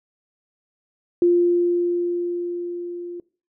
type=tone with level ramp; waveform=sine; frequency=349.2 Hz; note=F4; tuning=in tune; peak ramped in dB=-12 to -30 dBFS; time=1.22-3.2 s; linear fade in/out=2 ms; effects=noise-tail reverb RT60 0.4 s tail -22 dB re dry